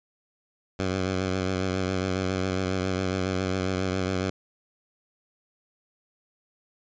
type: tone with vibrato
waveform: 10% pulse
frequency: 93.6 Hz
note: F#2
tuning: 20 cents sharp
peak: -17 dBFS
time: 0.79-4.3 s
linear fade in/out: 5 ms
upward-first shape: triangle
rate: 7.3 Hz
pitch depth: 50 cents each way
effects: resampled to 16000 Hz